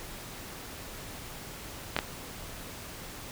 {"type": "clicks", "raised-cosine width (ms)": 0.3, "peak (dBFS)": -10, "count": 2, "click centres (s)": [1.965, 1.989], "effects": ["pink hiss -43 dBFS RMS until 3.31 s"]}